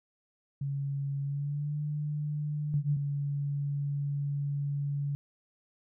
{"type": "tone with pitch glide", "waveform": "sine", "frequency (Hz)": [139.7, 148.86], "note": ["C#3", "D3"], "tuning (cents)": [14, 24], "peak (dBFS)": -30, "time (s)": [0.61, 2.97], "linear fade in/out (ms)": 5, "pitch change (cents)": 110, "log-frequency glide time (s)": [1.22, 1.78]}
{"type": "tone", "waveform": "sine", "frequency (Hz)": 142.5, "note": "C#3", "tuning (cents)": 48, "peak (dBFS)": -29, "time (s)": [2.74, 5.15], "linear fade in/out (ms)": 0}
{"effects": []}